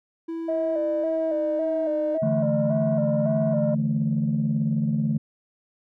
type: tone with pitch glide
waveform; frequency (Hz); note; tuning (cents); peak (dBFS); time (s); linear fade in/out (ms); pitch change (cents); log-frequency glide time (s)
triangle; 329.6 to 313.1; E4 to D#4; 0 to +11; -26; 0.28-2.18; 10; -89; 0.85-1.86
type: tone with vibrato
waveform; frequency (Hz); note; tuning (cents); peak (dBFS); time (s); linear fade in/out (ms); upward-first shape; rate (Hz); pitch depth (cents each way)
sine; 622.3; D#5; 0; -22; 0.48-3.75; 10; square; 1.8; 56
type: chord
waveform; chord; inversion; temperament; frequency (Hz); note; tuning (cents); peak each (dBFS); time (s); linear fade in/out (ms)
sine; D suspended second; none; just; 146.83 / 165.19 / 220.2; D3 / E3 / A3; 0 / +4 / +2; -24 / -27 / -23; 2.22-5.18; 10
effects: tanh soft clip ceiling -14 dBFS